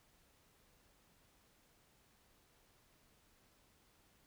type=silence; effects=pink hiss -71 dBFS RMS until 4.26 s